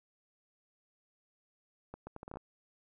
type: accelerating click train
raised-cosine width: 1 ms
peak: -30 dBFS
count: 9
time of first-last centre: 1.94-2.371 s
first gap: 130 ms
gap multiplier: 0.72
effects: none